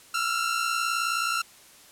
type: tone pair together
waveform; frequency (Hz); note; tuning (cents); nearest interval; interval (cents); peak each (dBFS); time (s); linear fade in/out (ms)
sawtooth; 1331.8 / 1391; E6 / F6; +17 / -7; minor second; 76; -24; 0.14-1.42; 5
effects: white hiss -52 dBFS RMS until 1.91 s + low-pass 12000 Hz 12 dB/octave